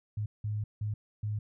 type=tone bursts at uneven times; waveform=sine; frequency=105.7 Hz; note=G#2; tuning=31 cents sharp; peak=-30 dBFS; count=4; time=0.17-0.26 / 0.44-0.64 / 0.81-0.94 / 1.23-1.39 s; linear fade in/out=5 ms; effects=none